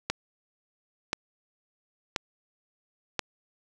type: click train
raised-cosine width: 0.2 ms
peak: -9 dBFS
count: 4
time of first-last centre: 0.1-3.193 s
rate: 0.97 Hz
effects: none